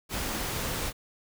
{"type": "noise", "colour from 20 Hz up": "pink", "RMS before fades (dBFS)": -32, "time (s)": [0.09, 0.93], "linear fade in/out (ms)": 50, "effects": []}